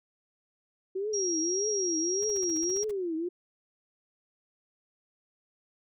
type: tone with vibrato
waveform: sine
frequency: 370 Hz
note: F#4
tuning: in tune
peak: -29 dBFS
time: 0.95-3.29 s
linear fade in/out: 10 ms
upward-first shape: triangle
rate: 1.7 Hz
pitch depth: 290 cents each way
type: tone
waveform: sine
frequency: 5640 Hz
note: F8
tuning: 16 cents sharp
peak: -29 dBFS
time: 1.13-2.84 s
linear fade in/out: 10 ms
type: noise bursts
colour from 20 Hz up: pink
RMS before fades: -49 dBFS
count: 11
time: 2.22-2.913 s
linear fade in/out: 5 ms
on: 23 ms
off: 44 ms
effects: none